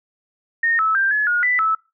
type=tone with pitch steps; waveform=sine; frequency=1842 / 1303 / 1581 / 1704 / 1437 / 1986 / 1306 Hz; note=A#6 / E6 / G6 / G#6 / F6 / B6 / E6; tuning=-21 / -20 / +14 / +44 / +49 / +9 / -17 cents; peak=-15 dBFS; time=0.63-1.75 s; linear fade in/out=5 ms; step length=160 ms; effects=noise-tail reverb RT60 0.3 s tail -24 dB re dry